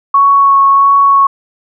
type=tone with vibrato; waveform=sine; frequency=1108.7 Hz; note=C#6; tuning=in tune; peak=-4 dBFS; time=0.14-1.27 s; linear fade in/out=5 ms; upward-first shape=sine; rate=1.5 Hz; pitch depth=11 cents each way; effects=none